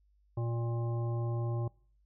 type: harmonic tone with a mistuned harmonic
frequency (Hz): 117.6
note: A#2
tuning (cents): +16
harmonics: 1 / 3 / 5 / 7 / 9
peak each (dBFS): -31 / -41 / -45 / -48 / -50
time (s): 0.37-1.68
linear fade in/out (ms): 5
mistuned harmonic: 7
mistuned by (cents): -34
effects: noise-tail reverb RT60 0.5 s tail -24 dB re dry + added 50 Hz sine -65 dBFS peak until 2.05 s